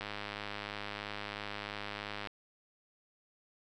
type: click train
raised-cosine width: 0.3 ms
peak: -23 dBFS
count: 234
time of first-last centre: 0.01-2.272 s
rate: 103 Hz
effects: none